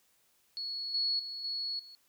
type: tone with level steps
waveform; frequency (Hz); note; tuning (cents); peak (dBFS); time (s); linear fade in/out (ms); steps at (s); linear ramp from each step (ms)
sine; 4369; C#8; -26; -35 / -28 / -38 / -33 / -49; 0.57-1.95; 0; 0.94 / 1.19 / 1.44 / 1.79; 5
effects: white hiss -70 dBFS RMS until 2.08 s